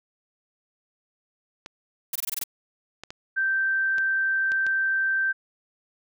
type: clicks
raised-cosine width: 0.2 ms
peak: -20 dBFS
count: 7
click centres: 1.661 / 2.415 / 3.036 / 3.105 / 3.983 / 4.519 / 4.666 s
type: noise bursts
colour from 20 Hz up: blue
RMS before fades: -28 dBFS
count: 7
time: 2.13-2.438 s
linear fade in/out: 5 ms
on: 26 ms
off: 21 ms
type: tone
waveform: sine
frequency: 1562 Hz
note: G6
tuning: 7 cents flat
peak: -21 dBFS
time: 3.36-5.33 s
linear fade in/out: 20 ms
effects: none